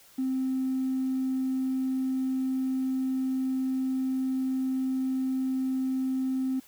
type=tone; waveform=triangle; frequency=261.6 Hz; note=C4; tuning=in tune; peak=-22 dBFS; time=0.18-6.6 s; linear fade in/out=10 ms; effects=tanh soft clip ceiling -23 dBFS + white hiss -56 dBFS RMS until 6.67 s